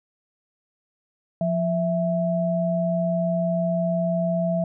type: tone pair together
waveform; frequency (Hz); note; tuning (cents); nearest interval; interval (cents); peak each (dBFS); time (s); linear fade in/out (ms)
sine; 174.63 / 659.3; F3 / E5; 0 / 0; octave + major seventh; 2300; -23; 1.41-4.64; 2
effects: none